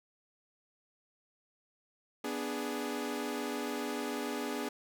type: chord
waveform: sawtooth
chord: G# diminished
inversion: first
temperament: equal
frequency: 246.9 / 293.7 / 415.3 Hz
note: B3 / D4 / G#4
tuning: 0 / 0 / 0 cents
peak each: -35 / -35 / -35 dBFS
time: 2.24-4.69 s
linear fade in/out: 5 ms
effects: none